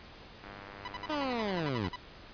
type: click train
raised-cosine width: 0.5 ms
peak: -31 dBFS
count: 126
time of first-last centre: 0.44-1.69 s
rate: 100 Hz
type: tone bursts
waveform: sawtooth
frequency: 991 Hz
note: B5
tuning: 6 cents sharp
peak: -33 dBFS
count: 13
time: 0.85-1.959 s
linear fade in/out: 2 ms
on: 29 ms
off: 61 ms
type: linear sweep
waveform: 15% pulse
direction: down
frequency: 314.2 to 82.41 Hz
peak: -25 dBFS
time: 1.09-1.89 s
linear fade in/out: 10 ms
effects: pink hiss -51 dBFS RMS until 2.33 s + resampled to 11025 Hz